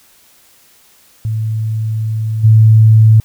sine tone with level steps, 110 Hz, A2, in tune, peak -14 / -3 dBFS, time 1.25-3.2 s, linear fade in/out 0 ms, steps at 2.43 s, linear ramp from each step 20 ms, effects white hiss -48 dBFS RMS until 3.24 s

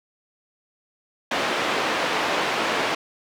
pink band-pass noise, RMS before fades -24 dBFS, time 1.31-2.95 s, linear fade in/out 5 ms, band 400 to 3200 Hz, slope 12 dB/octave, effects none

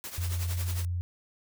white noise with tremolo, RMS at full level -37 dBFS, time 0.04-0.85 s, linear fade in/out 0 ms, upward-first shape triangle, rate 11 Hz, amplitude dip 75%
sine tone with pitch glide, 87.31 to 88.12 Hz, F2 to F2, 0 to +16 cents, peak -28 dBFS, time 0.18-1.01 s, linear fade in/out 0 ms, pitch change +16 cents, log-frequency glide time 0.39-0.74 s
effects none

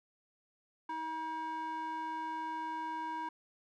square tone with band-pass filter, 318.8 Hz, D#4, 42 cents sharp, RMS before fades -39 dBFS, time 0.89-3.29 s, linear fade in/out 5 ms, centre 1100 Hz, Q 4.4, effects none

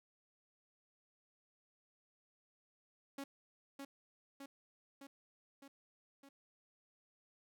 sawtooth tone with echo, 276.5 Hz, C#4, 4 cents flat, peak -39 dBFS, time 3.18-3.24 s, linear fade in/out 5 ms, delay 610 ms, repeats 5, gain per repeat -3 dB, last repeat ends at 6.29 s, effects none

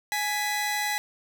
sawtooth tone pair together, 834.2 / 1984 Hz, G#5 / B6, +7 / +7 cents, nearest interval octave + minor third, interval 1500 cents, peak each -25 dBFS, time 0.12-0.98 s, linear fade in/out 0 ms, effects 8-bit

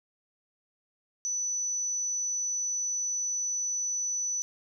sine tone, 5970 Hz, F#8, 15 cents sharp, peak -28 dBFS, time 1.25-4.42 s, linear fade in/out 0 ms, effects none

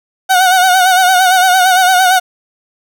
30% pulse tone with vibrato, 740 Hz, F#5, in tune, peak -4 dBFS, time 0.29-2.2 s, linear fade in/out 20 ms, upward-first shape sine, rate 8.8 Hz, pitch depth 57 cents each way, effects none

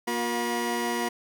25% pulse tone cluster, 237 / 358.5 / 963 Hz, A#3 / F4 / B5, +29 / +45 / -44 cents, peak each -27 dBFS, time 0.07-1.09 s, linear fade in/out 10 ms, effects none

